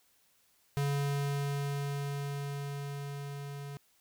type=tone with level ramp; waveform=square; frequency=141.6 Hz; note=C#3; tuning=37 cents sharp; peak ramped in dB=-29 to -41 dBFS; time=0.77-3.77 s; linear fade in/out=0 ms; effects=white hiss -69 dBFS RMS until 4 s

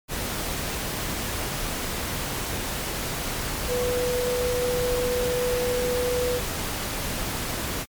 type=tone in noise; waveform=sine; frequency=493.9 Hz; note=B4; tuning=in tune; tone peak=-23 dBFS; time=3.67-6.41 s; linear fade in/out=50 ms; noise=pink; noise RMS=-29 dBFS; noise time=0.08-7.86 s; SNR=+3 dB; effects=MP3 96 kbps

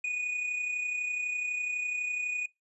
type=tone with amplitude modulation; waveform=triangle; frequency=2470 Hz; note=D#7; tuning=13 cents flat; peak=-26 dBFS; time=0.04-2.46 s; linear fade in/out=5 ms; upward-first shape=sine; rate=32 Hz; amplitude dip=40%; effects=noise-tail reverb RT60 0.2 s tail -25 dB re dry + resampled to 24000 Hz

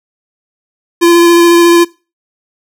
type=tone with vibrato; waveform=square; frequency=342.3 Hz; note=F4; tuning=35 cents flat; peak=-4 dBFS; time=1.01-1.85 s; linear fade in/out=20 ms; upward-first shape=square; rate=14 Hz; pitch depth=10 cents each way; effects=noise-tail reverb RT60 0.3 s tail -21 dB re dry

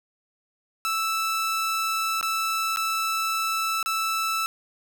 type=tone with dropouts; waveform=sawtooth; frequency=1318.5 Hz; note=E6; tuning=in tune; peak=-20 dBFS; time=0.85-4.46 s; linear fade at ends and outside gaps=0 ms; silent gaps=2.211-2.228 / 2.761-2.771 / 3.828-3.86 s; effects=none

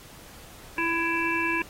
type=harmonic tone; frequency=333.2 Hz; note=E4; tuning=19 cents sharp; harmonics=1 / 3 / 5 / 7 / 8; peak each=-30 / -30 / -30 / -30 / -30 dBFS; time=0.78-1.62 s; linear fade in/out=2 ms; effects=pink hiss -48 dBFS RMS until 1.69 s + AAC 48 kbps

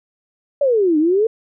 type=exponential two-way sweep; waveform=sine; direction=down then up; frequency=587.3 to 296.4 to 460 Hz; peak=-12 dBFS; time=0.61-1.27 s; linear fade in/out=5 ms; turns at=0.98 s; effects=none

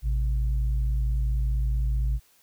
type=tone pair together; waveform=sine; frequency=55.33 / 130.81 Hz; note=A1 / C3; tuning=+10 / 0 cents; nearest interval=octave + minor third; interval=1490 cents; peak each=-22 / -33 dBFS; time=0.02-2.2 s; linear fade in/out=50 ms; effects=white hiss -61 dBFS RMS until 2.42 s

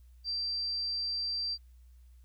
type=tone; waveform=sine; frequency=4700 Hz; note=D8; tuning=1 cent sharp; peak=-31 dBFS; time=0.24-1.58 s; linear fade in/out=50 ms; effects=added 61 Hz sine -53 dBFS peak until 2.24 s + white hiss -75 dBFS RMS until 2.24 s

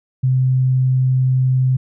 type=tone; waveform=sine; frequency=129.4 Hz; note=C3; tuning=19 cents flat; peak=-12 dBFS; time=0.23-1.77 s; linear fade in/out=10 ms; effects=none

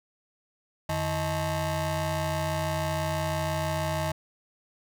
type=ring-modulated tone; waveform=25% pulse; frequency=239.3 Hz; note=A#3; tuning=46 cents sharp; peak=-20 dBFS; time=0.89-4.12 s; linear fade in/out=5 ms; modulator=392 Hz; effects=none

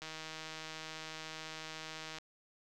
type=click train; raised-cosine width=0.2 ms; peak=-27 dBFS; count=343; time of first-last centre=0.02-2.185 s; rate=158 Hz; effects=none

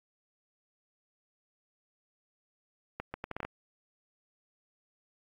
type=accelerating click train; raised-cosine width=0.5 ms; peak=-21 dBFS; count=8; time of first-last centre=3-3.45 s; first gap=140 ms; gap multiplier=0.72; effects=AAC 64 kbps

